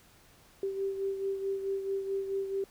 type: beating tone pair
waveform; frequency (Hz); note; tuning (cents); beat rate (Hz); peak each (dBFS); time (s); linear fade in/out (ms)
sine; 390 / 394.6; G4 / G4; -9 / +11; 4.6; -31 / -39; 0.63-2.64; 2
effects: pink hiss -60 dBFS RMS until 2.7 s